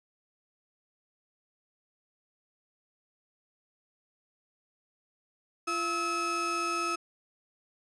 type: tone pair together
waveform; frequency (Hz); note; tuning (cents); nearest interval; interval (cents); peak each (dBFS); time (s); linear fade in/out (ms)
35% pulse; 341.9 / 1291.7; F4 / E6; -37 / -36; octave + major seventh; 2301; -34 / -28; 5.67-6.96; 10
effects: resampled to 22050 Hz